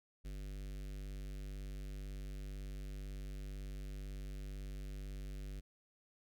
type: tone with notch filter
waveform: square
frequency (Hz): 49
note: G1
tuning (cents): 0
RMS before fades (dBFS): -45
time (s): 0.24-5.61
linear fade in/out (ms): 20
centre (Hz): 930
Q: 0.61
effects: none